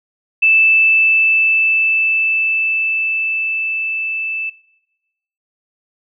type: tone with level ramp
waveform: sine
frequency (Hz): 2637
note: E7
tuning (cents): 0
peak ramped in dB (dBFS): -8 to -20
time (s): 0.42-4.5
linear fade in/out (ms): 10
effects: noise-tail reverb RT60 1.0 s tail -21 dB re dry